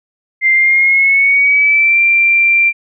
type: tone with pitch glide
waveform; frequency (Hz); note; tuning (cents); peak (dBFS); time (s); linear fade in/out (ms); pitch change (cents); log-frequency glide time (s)
sine; 2093 to 2363; C7 to D7; 0 to +10; -7; 0.41-2.73; 50; +210; 0.54-2
effects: none